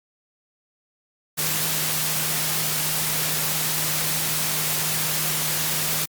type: tone in noise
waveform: sine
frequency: 155.56 Hz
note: D#3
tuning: in tune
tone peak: -33 dBFS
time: 1.37-6.06 s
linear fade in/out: 20 ms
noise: white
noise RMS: -24 dBFS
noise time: 1.37-6.06 s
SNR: -12 dB
effects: high-pass 100 Hz 12 dB/octave + Opus 48 kbps